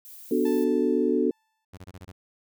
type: noise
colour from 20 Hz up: violet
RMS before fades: -45 dBFS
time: 0.05-0.64 s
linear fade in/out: 0 ms
type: chord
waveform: sine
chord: B minor seventh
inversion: none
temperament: equal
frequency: 246.9 / 293.7 / 370 / 440 Hz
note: B3 / D4 / F#4 / A4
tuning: 0 / 0 / 0 / 0 cents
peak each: -26 dBFS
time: 0.31-1.31 s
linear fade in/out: 5 ms
type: tone with exponential decay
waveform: sawtooth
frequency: 880 Hz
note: A5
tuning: in tune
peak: -34 dBFS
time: 0.45-1.65 s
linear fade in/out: 5 ms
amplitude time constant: 260 ms
type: tone bursts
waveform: sawtooth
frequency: 92.5 Hz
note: F#2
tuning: in tune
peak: -36 dBFS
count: 6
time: 1.73-2.12 s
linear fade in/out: 10 ms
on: 45 ms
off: 24 ms
effects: none